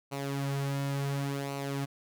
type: tone with flanger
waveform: sawtooth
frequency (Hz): 139.3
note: C#3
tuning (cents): +9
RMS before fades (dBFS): -33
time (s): 0.11-1.86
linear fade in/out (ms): 20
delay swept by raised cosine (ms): 0.58 to 4.68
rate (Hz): 0.7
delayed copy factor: -0.6
effects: none